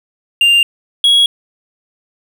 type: tone pair in turn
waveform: triangle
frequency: 2794 / 3323 Hz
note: F7 / G#7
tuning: 0 / 0 cents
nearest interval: minor third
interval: 300 cents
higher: second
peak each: -5 dBFS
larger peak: neither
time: 0.41-0.63 / 1.04-1.26 s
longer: neither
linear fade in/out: 2 ms
effects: none